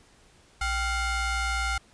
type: ring-modulated tone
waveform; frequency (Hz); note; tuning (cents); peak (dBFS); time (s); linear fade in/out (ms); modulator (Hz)
30% pulse; 724; F#5; -38; -20; 0.61-1.78; 5; 665
effects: pink hiss -58 dBFS RMS until 1.93 s + resampled to 22050 Hz